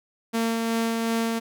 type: tone with tremolo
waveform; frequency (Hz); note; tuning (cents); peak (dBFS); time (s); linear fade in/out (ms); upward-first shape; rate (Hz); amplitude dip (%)
sawtooth; 228; A#3; -38; -18; 0.33-1.4; 20; sine; 2.7; 25
effects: none